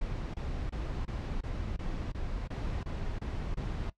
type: noise bursts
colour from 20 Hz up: brown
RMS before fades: -35 dBFS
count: 11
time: 0.01-3.9 s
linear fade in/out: 5 ms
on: 330 ms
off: 26 ms
effects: noise-tail reverb RT60 0.1 s tail -18 dB re dry + low-pass 5000 Hz 12 dB/octave